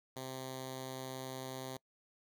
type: tone with notch filter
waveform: 5% pulse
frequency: 130.81 Hz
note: C3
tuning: in tune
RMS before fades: -44 dBFS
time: 0.16-1.77 s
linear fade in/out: 5 ms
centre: 1400 Hz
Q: 1.1
effects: noise-tail reverb RT60 0.1 s tail -24 dB re dry